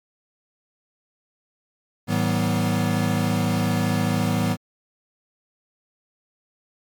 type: tone cluster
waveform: square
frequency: 106.8 / 160.3 / 190.2 / 244.7 Hz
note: G#2 / E3 / F#3 / B3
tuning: +49 / -48 / +48 / -16 cents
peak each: -26 dBFS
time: 2.07-4.57 s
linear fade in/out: 50 ms
effects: MP3 96 kbps